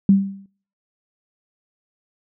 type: tone with exponential decay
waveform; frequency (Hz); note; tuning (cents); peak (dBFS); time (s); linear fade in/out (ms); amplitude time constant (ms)
sine; 196; G3; 0; -7; 0.09-0.46; 2; 80
effects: noise-tail reverb RT60 0.5 s tail -21 dB re dry